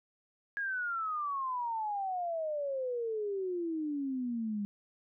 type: exponential sweep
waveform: sine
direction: down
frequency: 1661.2 to 200.8 Hz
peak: -32 dBFS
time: 0.57-4.65 s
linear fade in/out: 0 ms
effects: none